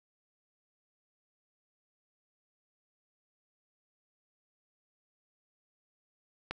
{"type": "click", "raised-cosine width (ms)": 0.3, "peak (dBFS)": -19, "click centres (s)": 6.51, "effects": []}